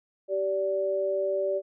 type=tone pair together; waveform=sine; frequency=387.3 / 580.3 Hz; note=G4 / D5; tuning=-21 / -21 cents; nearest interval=perfect fifth; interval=700 cents; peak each=-29 / -26 dBFS; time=0.28-1.62 s; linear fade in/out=50 ms; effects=none